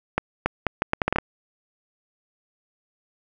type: accelerating click train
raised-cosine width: 0.5 ms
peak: -5 dBFS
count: 10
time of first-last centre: 0.18-1.185 s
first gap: 280 ms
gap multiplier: 0.74
effects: none